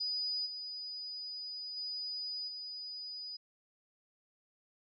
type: tone with level steps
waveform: sine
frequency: 4955 Hz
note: D#8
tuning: 8 cents flat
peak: -33 / -40 / -37 / -41 dBFS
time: 0-3.37 s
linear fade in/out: 10 ms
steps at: 0.45 / 1.76 / 2.47 s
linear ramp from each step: 20 ms
effects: none